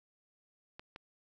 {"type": "clicks", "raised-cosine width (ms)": 0.3, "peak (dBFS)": -30, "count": 2, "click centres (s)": [0.795, 0.961], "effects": []}